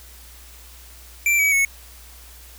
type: tone with pitch steps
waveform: square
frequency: 2349 / 2276 / 2204 Hz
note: D7 / C#7 / C#7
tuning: 0 / +45 / -11 cents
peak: -16 dBFS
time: 1.26-1.65 s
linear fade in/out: 2 ms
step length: 130 ms
effects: added 60 Hz sine -44 dBFS peak until 2.58 s + white hiss -46 dBFS RMS until 2.58 s